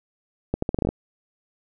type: accelerating click train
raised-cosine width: 2 ms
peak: -9 dBFS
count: 9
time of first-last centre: 0.54-0.89 s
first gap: 84 ms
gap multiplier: 0.8
effects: none